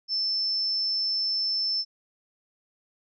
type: tone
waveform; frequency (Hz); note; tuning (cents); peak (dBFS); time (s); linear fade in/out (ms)
sine; 5300; E8; +9; -24; 0.08-1.85; 50
effects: none